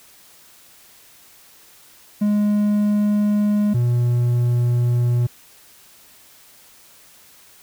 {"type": "tone pair in turn", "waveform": "triangle", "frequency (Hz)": [207.7, 121.01], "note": ["G#3", "B2"], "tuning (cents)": [0, -35], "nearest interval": "major sixth", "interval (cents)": 935, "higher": "first", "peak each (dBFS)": [-13, -13], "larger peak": "neither", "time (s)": [[2.21, 3.74], [3.74, 5.27]], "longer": "neither", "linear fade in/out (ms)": 10, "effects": ["white hiss -49 dBFS RMS until 7.62 s"]}